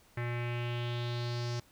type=tone with low-pass filter sweep; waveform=square; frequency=120 Hz; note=B2; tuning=49 cents flat; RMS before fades=-35 dBFS; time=0.17-1.6 s; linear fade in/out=5 ms; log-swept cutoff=2000 to 5500 Hz; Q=3.6; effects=pink hiss -63 dBFS RMS until 1.71 s